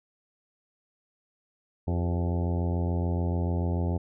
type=harmonic tone with a mistuned harmonic; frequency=86.9 Hz; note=F2; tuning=8 cents flat; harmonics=1 / 2 / 3 / 4 / 5 / 6 / 7 / 8 / 9 / 10; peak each=-26 / -32 / -36 / -38 / -40 / -42 / -43 / -44 / -45 / -46 dBFS; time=1.87-3.98 s; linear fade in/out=10 ms; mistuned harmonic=5; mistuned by=-54 cents; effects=none